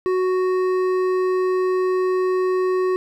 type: tone with hard clipping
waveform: sine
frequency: 370 Hz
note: F#4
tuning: in tune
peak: -19 dBFS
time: 0.06-2.96 s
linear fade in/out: 0 ms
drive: 9 dB
effects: none